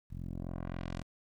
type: tone with low-pass filter sweep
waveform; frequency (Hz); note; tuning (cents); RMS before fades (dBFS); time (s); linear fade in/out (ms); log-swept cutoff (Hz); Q
10% pulse; 43.65; F1; 0; -40; 0.1-1.03; 20; 120 to 9200; 0.8
effects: 11-bit